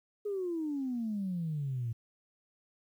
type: exponential sweep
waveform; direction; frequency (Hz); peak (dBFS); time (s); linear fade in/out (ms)
sine; down; 421.9 to 112.1; -31; 0.25-1.93; 10
effects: tanh soft clip ceiling -27 dBFS + 11-bit